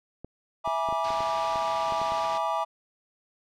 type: clicks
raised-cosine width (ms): 2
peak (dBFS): -26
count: 10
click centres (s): 0.246 / 0.676 / 0.888 / 0.926 / 1.105 / 1.206 / 1.558 / 1.923 / 2.016 / 2.121
type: chord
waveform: triangle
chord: E dominant seventh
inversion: none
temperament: equal with one note detuned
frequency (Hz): 659.3 / 830.6 / 965.2 / 1174.7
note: E5 / G#5 / B5 / D6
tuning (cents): 0 / 0 / -40 / 0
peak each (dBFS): -29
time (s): 0.64-2.65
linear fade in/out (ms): 20
type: low-pass noise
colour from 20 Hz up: white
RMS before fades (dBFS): -42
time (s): 1.04-2.38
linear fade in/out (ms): 5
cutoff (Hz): 4900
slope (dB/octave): 24
effects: none